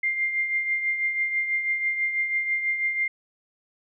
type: tone with tremolo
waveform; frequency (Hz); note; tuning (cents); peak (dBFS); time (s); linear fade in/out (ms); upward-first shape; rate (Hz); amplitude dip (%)
sine; 2100; C7; +6; -20; 0.03-3.08; 5; triangle; 6.1; 60
effects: none